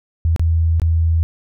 sine tone with dropouts, 82 Hz, E2, 9 cents flat, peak -12 dBFS, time 0.25-1.23 s, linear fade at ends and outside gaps 0 ms, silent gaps 0.362-0.395 / 0.798-0.818 s, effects none

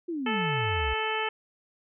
sine exponential sweep, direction down, 359.2 to 60.9 Hz, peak -29 dBFS, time 0.08-0.94 s, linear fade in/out 10 ms
harmonic tone, 437.1 Hz, A4, 11 cents flat, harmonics 1 / 2 / 3 / 4 / 5 / 6 / 7, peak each -33 / -32 / -35 / -35 / -36 / -35 / -36 dBFS, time 0.26-1.29 s, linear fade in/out 5 ms
effects none

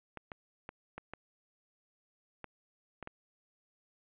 clicks, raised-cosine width 0.5 ms, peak -27 dBFS, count 8, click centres 0.173 / 0.318 / 0.691 / 0.98 / 1.136 / 2.443 / 3.027 / 3.074 s, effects resampled to 8000 Hz + 11-bit

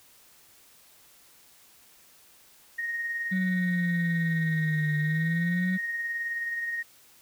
sine tone with tremolo, 1864.7 Hz, A#6, in tune, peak -27 dBFS, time 2.78-6.83 s, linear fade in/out 10 ms, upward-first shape sine, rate 19 Hz, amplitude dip 35%
sine exponential two-way sweep, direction down then up, 188.5 to 150 to 188.5 Hz, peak -23 dBFS, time 3.31-5.78 s, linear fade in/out 20 ms, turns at 4.97 s
effects tanh soft clip ceiling -20 dBFS + white hiss -57 dBFS RMS until 7.21 s

